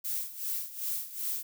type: noise with tremolo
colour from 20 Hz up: violet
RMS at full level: -32 dBFS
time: 0.04-1.43 s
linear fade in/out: 10 ms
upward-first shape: sine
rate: 2.6 Hz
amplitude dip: 80%
effects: none